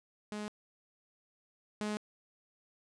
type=tone pair in turn; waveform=sawtooth; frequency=210 / 210.8 Hz; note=G#3 / G#3; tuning=+19 / +26 cents; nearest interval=unison; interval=7 cents; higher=second; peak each=-34 / -30 dBFS; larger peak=second; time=0.32-0.48 / 1.81-1.97 s; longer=neither; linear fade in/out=0 ms; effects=resampled to 22050 Hz